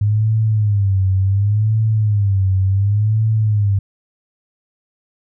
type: tone with vibrato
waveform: sine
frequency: 102.3 Hz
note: G#2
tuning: 26 cents flat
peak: -12 dBFS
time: 0.01-3.79 s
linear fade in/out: 5 ms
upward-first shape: sine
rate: 0.69 Hz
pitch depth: 130 cents each way
effects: none